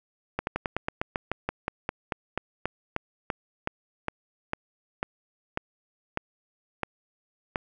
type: slowing click train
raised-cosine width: 0.5 ms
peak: -12 dBFS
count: 25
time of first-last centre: 0.39-7.558 s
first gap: 81 ms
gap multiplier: 1.1
effects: none